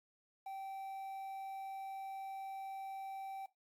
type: tone with quantisation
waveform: triangle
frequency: 776 Hz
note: G5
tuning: 18 cents flat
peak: -40 dBFS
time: 0.46-3.46 s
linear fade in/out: 5 ms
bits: 11
effects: noise-tail reverb RT60 0.2 s tail -17 dB re dry + MP3 96 kbps